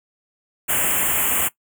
white band-stop noise, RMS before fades -20 dBFS, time 0.68-1.49 s, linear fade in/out 20 ms, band 3200 to 6900 Hz, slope 96 dB/octave, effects noise-tail reverb RT60 0.1 s tail -19 dB re dry

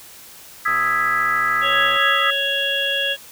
sine chord, E major seventh, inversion third, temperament equal, 1244.5 / 1318.5 / 1661.2 / 1975.5 Hz, D#6 / E6 / G#6 / B6, 0 / 0 / 0 / 0 cents, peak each -22 dBFS, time 0.65-2.31 s, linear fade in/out 10 ms
click train, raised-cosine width 0.5 ms, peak -20 dBFS, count 163, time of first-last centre 0.68-1.966 s, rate 126 Hz
harmonic tone, 555 Hz, C#5, 2 cents sharp, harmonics 1 / 3 / 5 / 6, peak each -27 / -24 / -24 / -22 dBFS, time 1.61-3.17 s, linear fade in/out 50 ms
effects white hiss -42 dBFS RMS until 3.31 s

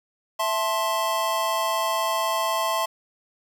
square chord, A minor, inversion second, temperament just, 660 / 880 / 1056 Hz, E5 / A5 / C6, +2 / 0 / +16 cents, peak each -28 / -29 / -26 dBFS, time 0.39-2.86 s, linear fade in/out 10 ms, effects 8-bit

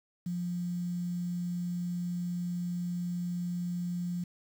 sine tone with quantisation, 175.9 Hz, F3, 13 cents sharp, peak -31 dBFS, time 0.26-4.24 s, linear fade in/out 5 ms, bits 9, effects none

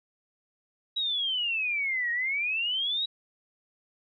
sine exponential two-way sweep, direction down then up, 3888 to 1864.7 to 3888 Hz, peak -26 dBFS, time 0.96-3.06 s, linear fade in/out 10 ms, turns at 2.11 s, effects none

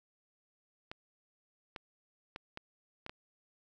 clicks, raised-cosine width 0.3 ms, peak -26 dBFS, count 6, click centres 0.915 / 1.762 / 2.361 / 2.574 / 3.064 / 3.095 s, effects none

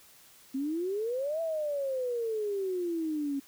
sine exponential two-way sweep, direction up then down, 259.9 to 666 to 272.5 Hz, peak -29 dBFS, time 0.54-3.4 s, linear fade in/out 10 ms, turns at 1.41 s, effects white hiss -57 dBFS RMS until 3.47 s

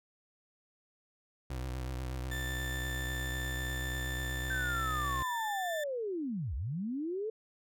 30% pulse tone with vibrato, 63.7 Hz, C2, 46 cents flat, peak -33 dBFS, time 1.5-5.23 s, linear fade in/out 5 ms, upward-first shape sine, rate 8.2 Hz, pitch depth 54 cents each way
35% pulse tone, 1772 Hz, A6, 12 cents sharp, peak -36 dBFS, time 2.31-5.84 s, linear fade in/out 5 ms
sine linear two-way sweep, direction down then up, 1571 to 56 to 450.5 Hz, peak -33 dBFS, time 4.5-7.3 s, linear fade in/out 5 ms, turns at 6.55 s
effects none

